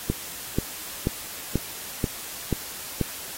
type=click train; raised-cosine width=3 ms; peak=-9 dBFS; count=7; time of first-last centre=0.1-3.013 s; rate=2.06 Hz; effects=white hiss -37 dBFS RMS until 3.37 s + AAC 48 kbps